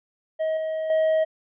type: tone with level steps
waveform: triangle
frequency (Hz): 634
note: D#5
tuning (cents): +32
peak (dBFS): -20 / -23 / -16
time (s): 0.39-1.25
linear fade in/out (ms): 20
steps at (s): 0.57 / 0.9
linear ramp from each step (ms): 2
effects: resampled to 8000 Hz